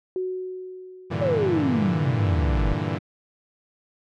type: tone with exponential decay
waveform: sine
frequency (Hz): 370.2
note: F#4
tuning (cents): +1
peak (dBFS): -23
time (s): 0.16-2.05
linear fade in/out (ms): 1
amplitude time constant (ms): 410
type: chord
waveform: sawtooth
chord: E half-diminished seventh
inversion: first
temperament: equal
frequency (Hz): 98 / 116.54 / 146.83 / 164.81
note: G2 / Bb2 / D3 / E3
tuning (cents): 0 / 0 / 0 / 0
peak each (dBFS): -26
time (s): 1.1-2.99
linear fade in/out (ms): 20
type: exponential sweep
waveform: sine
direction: down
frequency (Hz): 588 to 43.7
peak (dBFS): -20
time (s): 1.21-2.74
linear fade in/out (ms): 10
effects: low-pass 3000 Hz 12 dB/octave